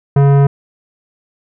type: tone with tanh clipping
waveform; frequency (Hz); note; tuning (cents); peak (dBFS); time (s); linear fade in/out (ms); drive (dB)
sine; 140.1; C#3; +19; -8; 0.16-0.47; 5; 16
effects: none